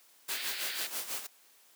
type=noise with tremolo; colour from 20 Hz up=white; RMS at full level=-35 dBFS; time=0.28-1.27 s; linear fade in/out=10 ms; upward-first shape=sine; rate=6.1 Hz; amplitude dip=70%
type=band-pass noise; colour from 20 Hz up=white; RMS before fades=-40 dBFS; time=0.3-0.87 s; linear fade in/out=5 ms; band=1400 to 4900 Hz; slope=96 dB/octave
effects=white hiss -62 dBFS RMS until 1.75 s + high-pass 300 Hz 12 dB/octave